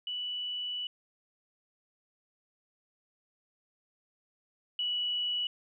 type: tone pair in turn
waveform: sine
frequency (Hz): 2960 / 2943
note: F#7 / F#7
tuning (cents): 0 / -10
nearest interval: unison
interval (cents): 10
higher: first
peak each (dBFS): -33 / -29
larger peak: second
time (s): 0.07-0.87 / 4.79-5.47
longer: first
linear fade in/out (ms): 2
effects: none